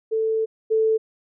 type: tone pair in turn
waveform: sine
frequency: 442.7 / 441 Hz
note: A4 / A4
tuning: +11 / +4 cents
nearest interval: unison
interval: 7 cents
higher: first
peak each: -19 / -16 dBFS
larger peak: second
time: 0.11-0.46 / 0.7-0.98 s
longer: first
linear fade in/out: 20 ms
effects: none